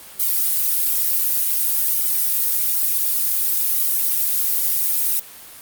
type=noise with flanger; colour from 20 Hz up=violet; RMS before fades=-19 dBFS; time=0.19-5.2 s; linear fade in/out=10 ms; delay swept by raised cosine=1.1 to 6.9 ms; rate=0.55 Hz; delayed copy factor=-0.9; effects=white hiss -40 dBFS RMS until 5.61 s + Opus 32 kbps